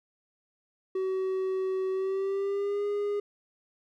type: tone with pitch glide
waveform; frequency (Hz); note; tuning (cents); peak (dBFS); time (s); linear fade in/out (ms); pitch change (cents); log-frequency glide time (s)
triangle; 378.1 to 409.9; F#4 to G#4; +38 to -23; -25; 0.95-3.2; 5; +139; 1.91-2.85
effects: none